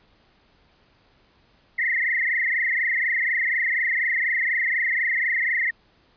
sine tone with frequency modulation, 1975.5 Hz, B6, in tune, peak -20 dBFS, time 1.78-5.71 s, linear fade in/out 10 ms, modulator 24.1 Hz, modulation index 6, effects pink hiss -60 dBFS RMS until 6.16 s + resampled to 11025 Hz

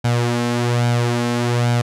sawtooth tone with flanger, 120 Hz, B2, 49 cents flat, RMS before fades -18 dBFS, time 0.04-1.82 s, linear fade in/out 10 ms, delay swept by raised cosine 1.3 to 3.8 ms, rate 1.2 Hz, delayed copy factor +0.55, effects low-pass 9000 Hz 12 dB/octave

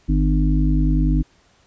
harmonic tone, 50.5 Hz, G#1, 48 cents flat, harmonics 1 / 3 / 5 / 6, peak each -16 / -21 / -23 / -24 dBFS, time 0.08-1.23 s, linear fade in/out 20 ms, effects pink hiss -57 dBFS RMS until 1.66 s + resampled to 16000 Hz

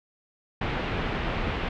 pink low-pass noise, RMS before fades -29 dBFS, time 0.61-1.69 s, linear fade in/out 5 ms, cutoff 3100 Hz, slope 24 dB/octave, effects none

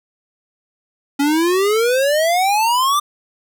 square exponential sweep, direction up, 276.8 to 1200 Hz, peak -14 dBFS, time 1.19-3 s, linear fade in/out 10 ms, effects none

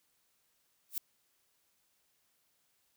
violet noise with exponential growth, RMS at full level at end -30 dBFS, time 0.89-0.98 s, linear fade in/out 2 ms, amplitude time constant 19 ms, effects white hiss -75 dBFS RMS until 2.96 s

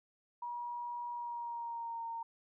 sine tone with pitch glide, 959 to 920.5 Hz, A#5 to A#5, +49 to -22 cents, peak -38 dBFS, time 0.42-2.23 s, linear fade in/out 5 ms, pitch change -71 cents, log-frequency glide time 1.11-2.04 s, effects none

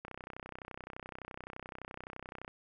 click train, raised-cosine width 0.5 ms, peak -28 dBFS, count 78, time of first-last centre 0.05-2.479 s, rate 31.7 Hz, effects none

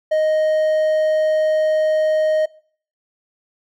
triangle tone, 622.3 Hz, D#5, in tune, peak -12 dBFS, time 0.11-2.46 s, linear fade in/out 10 ms, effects noise-tail reverb RT60 0.5 s tail -22 dB re dry

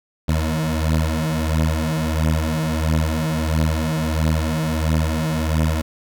20% pulse beating tone pair, 78.3 / 79.8 Hz, D#2 / D#2, +11 / +44 cents, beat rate 1.5 Hz, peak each -16 dBFS, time 0.28-5.82 s, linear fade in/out 10 ms, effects none

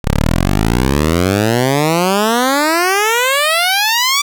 10% pulse exponential sweep, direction up, 32.62 to 1174 Hz, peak -3 dBFS, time 0.04-4.22 s, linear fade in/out 10 ms, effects none

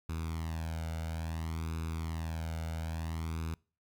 sawtooth tone with flanger, 81.1 Hz, E2, 28 cents flat, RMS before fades -37 dBFS, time 0.09-3.54 s, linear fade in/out 0 ms, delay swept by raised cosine 0.79 to 1.39 ms, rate 0.59 Hz, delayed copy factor +0.75, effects noise-tail reverb RT60 0.4 s tail -26 dB re dry

